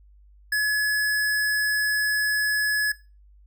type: tone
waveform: square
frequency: 1700 Hz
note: G#6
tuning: 40 cents sharp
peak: -21 dBFS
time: 0.52-2.92 s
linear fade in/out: 5 ms
effects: noise-tail reverb RT60 0.3 s tail -20 dB re dry + added 50 Hz sine -50 dBFS peak until 3.46 s